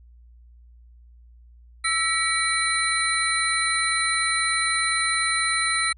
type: tone cluster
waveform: sine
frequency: 1320 / 1930 / 2267 / 4044 / 9180 Hz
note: E6 / B6 / C#7 / B7 / D9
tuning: +2 / -40 / +38 / +40 / -40 cents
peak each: -27 dBFS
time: 1.84-5.93 s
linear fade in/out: 10 ms
effects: added 59 Hz sine -47 dBFS peak until 5.97 s